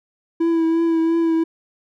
triangle tone with vibrato, 329.6 Hz, E4, in tune, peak -13 dBFS, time 0.4-1.44 s, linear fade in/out 10 ms, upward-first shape triangle, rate 2.9 Hz, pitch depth 29 cents each way, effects none

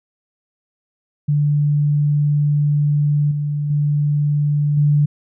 sine tone with level steps, 146.83 Hz, D3, in tune, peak -13 / -18 / -14 / -11 dBFS, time 1.28-5.06 s, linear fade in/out 10 ms, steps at 3.31 / 3.7 / 4.77 s, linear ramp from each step 5 ms, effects none

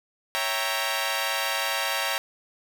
10% pulse chord, C# diminished seventh, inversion none, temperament equal, 554.4 / 659.3 / 784 / 932.3 Hz, C#5 / E5 / G5 / Bb5, 0 / 0 / 0 / 0 cents, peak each -23 / -23 / -23 / -21 dBFS, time 0.35-2.18 s, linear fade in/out 0 ms, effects 8-bit

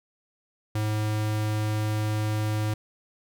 square tone, 107.1 Hz, A2, 46 cents flat, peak -25 dBFS, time 0.75-2.74 s, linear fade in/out 5 ms, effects none

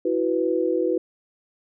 sine chord, E suspended second, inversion none, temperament just, 329.6 / 370.8 / 494.4 Hz, E4 / F#4 / B4, 0 / +4 / +2 cents, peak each -24 dBFS, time 0.05-0.98 s, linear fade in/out 5 ms, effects none

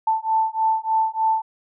sine beating tone pair, 883 / 886.3 Hz, A5 / A5, +6 / +12 cents, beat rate 3.3 Hz, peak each -21 dBFS, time 0.07-1.42 s, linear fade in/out 5 ms, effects none

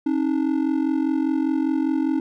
triangle ring-modulated tone, 292.5 Hz, D4, 7 cents flat, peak -14 dBFS, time 0.06-2.2 s, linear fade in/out 2 ms, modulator 22.5 Hz, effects none

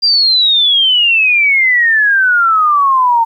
sine exponential sweep, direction down, 4806 to 903 Hz, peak -7 dBFS, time 0.02-3.25 s, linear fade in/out 20 ms, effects 8-bit

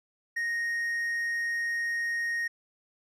triangle tone, 1864.7 Hz, A#6, in tune, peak -26 dBFS, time 0.36-2.48 s, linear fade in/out 10 ms, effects resampled to 32000 Hz

